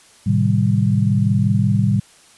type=chord; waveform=sine; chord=A half-diminished seventh; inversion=none; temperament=equal; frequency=110 / 130.81 / 155.56 / 196 Hz; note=A2 / C3 / Eb3 / G3; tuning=0 / 0 / 0 / 0 cents; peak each=-17 / -20 / -22 / -18 dBFS; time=0.26-2 s; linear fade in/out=10 ms; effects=white hiss -49 dBFS RMS until 2.37 s + resampled to 24000 Hz